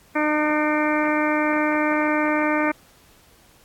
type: harmonic tone with a mistuned harmonic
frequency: 303.1 Hz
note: D#4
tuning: 45 cents flat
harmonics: 1 / 2 / 3 / 4 / 5 / 6 / 7 / 8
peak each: -22 / -25 / -27 / -28 / -29 / -30 / -30 / -31 dBFS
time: 0.15-2.72 s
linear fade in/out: 10 ms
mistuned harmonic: 8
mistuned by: -55 cents
effects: pink hiss -54 dBFS RMS until 3.64 s + AAC 64 kbps